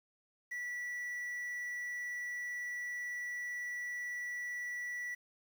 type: tone with quantisation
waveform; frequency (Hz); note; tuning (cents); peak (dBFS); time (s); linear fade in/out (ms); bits
triangle; 1953; B6; -20; -36; 0.51-5.15; 10; 10
effects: none